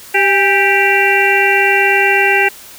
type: harmonic tone with a mistuned harmonic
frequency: 392 Hz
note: G4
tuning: in tune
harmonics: 1 / 2 / 4 / 5 / 6 / 7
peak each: -16 / -16 / -16 / -16 / -16 / -16 dBFS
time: 0.14-2.49 s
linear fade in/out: 10 ms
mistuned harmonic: 2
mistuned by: +54 cents
effects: white hiss -36 dBFS RMS until 2.78 s